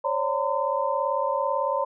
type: tone cluster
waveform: sine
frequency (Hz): 537 / 575 / 917 / 1020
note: C5 / D5 / A#5 / C6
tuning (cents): +45 / -37 / -29 / -44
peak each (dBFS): -28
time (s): 0.04-1.85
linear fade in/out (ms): 10
effects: none